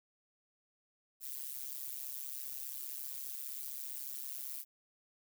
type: noise with amplitude modulation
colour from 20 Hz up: violet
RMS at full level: -39 dBFS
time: 1.2-4.65 s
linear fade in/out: 50 ms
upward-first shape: sine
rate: 135 Hz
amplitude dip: 100%
effects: none